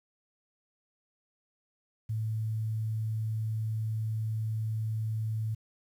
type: tone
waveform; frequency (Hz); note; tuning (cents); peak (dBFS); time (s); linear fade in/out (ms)
sine; 110; A2; 0; -29; 2.09-5.55; 10
effects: 10-bit